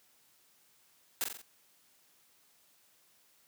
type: noise with echo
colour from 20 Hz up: white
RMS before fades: -32 dBFS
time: 1.21-1.24 s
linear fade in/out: 0 ms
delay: 44 ms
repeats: 4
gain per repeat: -5 dB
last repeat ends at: 1.416 s
effects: white hiss -67 dBFS RMS until 3.47 s + high-pass 100 Hz 12 dB/octave